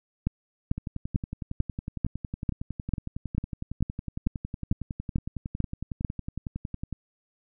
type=two click trains; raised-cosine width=5 ms; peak=-20 / -12 dBFS; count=68 / 14; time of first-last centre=0.78-6.927 / 0.27-6.048 s; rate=10.9 / 2.25 Hz; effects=none